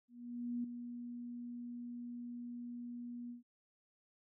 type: tone with ADSR envelope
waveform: sine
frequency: 240.8 Hz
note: B3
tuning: 44 cents flat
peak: -35 dBFS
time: 0.08-3.43 s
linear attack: 560 ms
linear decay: 5 ms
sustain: -8 dB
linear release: 130 ms
effects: none